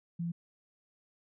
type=tone; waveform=sine; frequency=170 Hz; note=F3; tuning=46 cents flat; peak=-32 dBFS; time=0.19-0.32 s; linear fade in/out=10 ms; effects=none